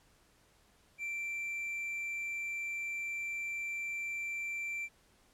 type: tone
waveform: triangle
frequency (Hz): 2348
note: D7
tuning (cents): -1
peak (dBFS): -34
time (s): 0.98-4.89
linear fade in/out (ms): 50
effects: pink hiss -67 dBFS RMS until 5.33 s + low-pass 12000 Hz 12 dB/octave